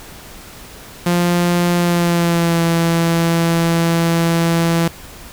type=tone with pitch glide; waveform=sawtooth; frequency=174.61 to 167.3 Hz; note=F3 to E3; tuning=0 to +26 cents; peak=-9 dBFS; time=1.06-4.88 s; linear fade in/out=5 ms; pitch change=-74 cents; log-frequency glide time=1.75-2.63 s; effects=pink hiss -37 dBFS RMS until 5.32 s